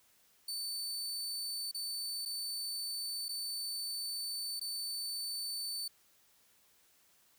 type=tone with dropouts; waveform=sawtooth; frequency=4527 Hz; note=C#8; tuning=36 cents sharp; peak=-34 dBFS; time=0.48-5.88 s; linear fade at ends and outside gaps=5 ms; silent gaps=1.714-1.745 / 2.253-2.257 / 3.284-3.29 / 4.597-4.612 s; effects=white hiss -68 dBFS RMS until 7.38 s